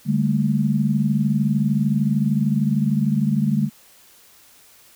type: chord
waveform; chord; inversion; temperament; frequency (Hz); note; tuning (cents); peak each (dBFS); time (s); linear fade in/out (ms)
sine; D suspended fourth; none; equal with one note detuned; 146.83 / 200.2 / 220; D3 / G3 / A3; 0 / +37 / 0; -21; 0.05-3.7; 50
effects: white hiss -51 dBFS RMS until 4.95 s